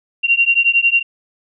sine beating tone pair, 2755 / 2766 Hz, F7 / F7, -24 / -17 cents, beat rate 11 Hz, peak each -14 dBFS, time 0.23-1.03 s, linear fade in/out 20 ms, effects none

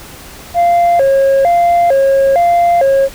sine tone with vibrato, 614 Hz, D#5, 23 cents flat, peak -4 dBFS, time 0.54-3.09 s, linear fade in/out 50 ms, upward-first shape square, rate 1.1 Hz, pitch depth 210 cents each way, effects tanh soft clip ceiling -6 dBFS + pink hiss -33 dBFS RMS until 3.14 s

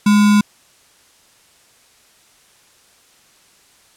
sine tone with sample-and-hold, 207.7 Hz, G#3, in tune, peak -8 dBFS, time 0.06-0.41 s, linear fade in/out 5 ms, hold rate 1225 Hz, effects white hiss -52 dBFS RMS until 3.96 s + low-pass 10000 Hz 12 dB/octave

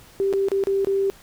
sine tone with dropouts, 392 Hz, G4, in tune, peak -18 dBFS, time 0.2-1.1 s, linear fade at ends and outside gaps 0 ms, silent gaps 0.328-0.336 / 0.485-0.517 / 0.638-0.671 / 0.847-0.871 s, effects pink hiss -49 dBFS RMS until 1.22 s

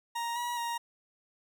40% pulse tone with pitch steps, 936 / 962 / 939 Hz, A#5 / B5 / A#5, +7 / -46 / +12 cents, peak -31 dBFS, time 0.15-0.78 s, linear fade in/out 10 ms, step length 210 ms, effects none

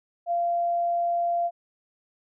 sine tone, 690 Hz, F5, 21 cents flat, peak -22 dBFS, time 0.26-1.51 s, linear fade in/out 50 ms, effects none

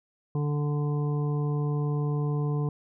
harmonic tone, 146.83 Hz, D3, in tune, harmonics 1 / 2 / 3 / 5 / 6 / 7, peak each -25 / -37 / -35 / -44 / -49 / -43 dBFS, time 0.35-2.69 s, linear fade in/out 2 ms, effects none

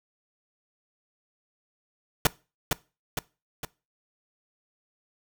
pink noise with echo, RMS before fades -19 dBFS, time 2.25-2.27 s, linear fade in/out 2 ms, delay 460 ms, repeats 3, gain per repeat -5 dB, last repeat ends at 3.65 s, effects noise-tail reverb RT60 0.3 s tail -22 dB re dry

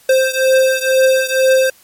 square beating tone pair, 523.3 / 525.4 Hz, C5 / C5, 0 / +7 cents, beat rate 2.1 Hz, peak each -13 / -15 dBFS, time 0.09-1.7 s, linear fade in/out 5 ms, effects white hiss -48 dBFS RMS until 1.83 s + MP3 64 kbps

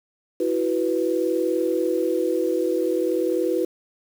sine chord, E suspended second, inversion none, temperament equal, 329.6 / 370 / 493.9 Hz, E4 / F#4 / B4, 0 / 0 / 0 cents, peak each -24 dBFS, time 0.4-3.65 s, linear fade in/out 5 ms, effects 7-bit

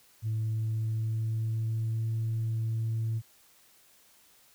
sine tone with pitch glide, 110 to 112.38 Hz, A2 to A2, 0 to +37 cents, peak -26 dBFS, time 0.22-3.22 s, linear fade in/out 50 ms, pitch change +37 cents, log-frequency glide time 0.33-2.11 s, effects tanh soft clip ceiling -25 dBFS + white hiss -61 dBFS RMS until 4.54 s

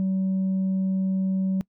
sine tone, 190 Hz, F#3, 46 cents sharp, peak -19 dBFS, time 0-1.61 s, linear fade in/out 0 ms, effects noise-tail reverb RT60 0.1 s tail -25 dB re dry + tanh soft clip ceiling -20 dBFS

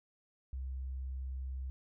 sine tone, 65.41 Hz, C2, in tune, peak -37 dBFS, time 0.53-1.7 s, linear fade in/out 0 ms, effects none

